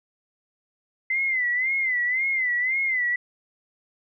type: tone with vibrato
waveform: sine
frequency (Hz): 2044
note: C7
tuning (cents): -41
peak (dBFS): -21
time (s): 1.1-3.16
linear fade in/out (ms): 5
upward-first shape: sine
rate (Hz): 1.9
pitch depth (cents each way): 100
effects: none

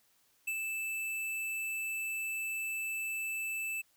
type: tone with ADSR envelope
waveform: square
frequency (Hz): 2637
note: E7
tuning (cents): 0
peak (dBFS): -32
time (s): 0.47-3.82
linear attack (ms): 10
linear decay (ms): 56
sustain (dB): -3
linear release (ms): 15
effects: white hiss -70 dBFS RMS until 3.96 s

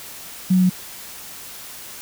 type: tone with pitch steps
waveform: sine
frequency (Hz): 185 / 183.93 / 182.88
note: F#3 / F#3 / F#3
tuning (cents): 0 / -10 / -20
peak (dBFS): -12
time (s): 0.5-0.698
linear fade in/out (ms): 10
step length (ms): 66
effects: white hiss -37 dBFS RMS until 2.01 s

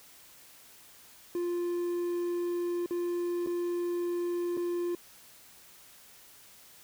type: tone with dropouts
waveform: triangle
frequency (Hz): 349.2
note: F4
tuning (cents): 0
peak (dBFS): -27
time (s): 1.35-4.95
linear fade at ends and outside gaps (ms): 2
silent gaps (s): 2.861-2.908 / 3.463-3.471 / 4.569-4.574
effects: white hiss -55 dBFS RMS until 6.83 s

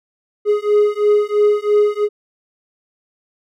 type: beating tone pair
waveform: triangle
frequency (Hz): 415.3 / 418.3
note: G#4 / G#4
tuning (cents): 0 / +12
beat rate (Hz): 3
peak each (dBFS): -13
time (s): 0.45-2.09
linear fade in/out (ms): 50
effects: none

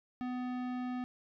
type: tone with tanh clipping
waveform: sine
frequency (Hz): 250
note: B3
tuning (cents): +21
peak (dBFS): -37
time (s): 0.21-1.04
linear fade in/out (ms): 0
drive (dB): 18
effects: none

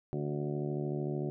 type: harmonic tone with a mistuned harmonic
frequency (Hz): 73.4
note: D2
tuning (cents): 0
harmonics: 2 / 3 / 4 / 5 / 6 / 7 / 8 / 9 / 10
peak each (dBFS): -35 / -41 / -41 / -37 / -49 / -51 / -46 / -51 / -51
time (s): 0.13-1.3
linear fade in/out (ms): 0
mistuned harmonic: 6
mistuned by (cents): -30
effects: none

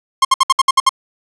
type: tone bursts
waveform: 45% pulse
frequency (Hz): 1066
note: C6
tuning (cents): +32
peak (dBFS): -7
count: 8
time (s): 0.22-0.893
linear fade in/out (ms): 5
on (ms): 29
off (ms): 63
effects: resampled to 24000 Hz + 7-bit

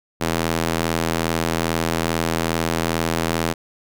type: tone with high-pass filter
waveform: square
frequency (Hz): 41.2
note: E1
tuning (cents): 0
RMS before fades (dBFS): -22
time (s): 0.2-3.54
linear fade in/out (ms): 20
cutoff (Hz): 190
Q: 0.54
effects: none

